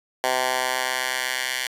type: tone with high-pass filter sweep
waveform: 10% pulse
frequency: 128.3 Hz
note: C3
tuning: 34 cents flat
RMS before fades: -25 dBFS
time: 0.24-1.67 s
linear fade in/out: 0 ms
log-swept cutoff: 740 to 2100 Hz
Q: 1.2
effects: resampled to 32000 Hz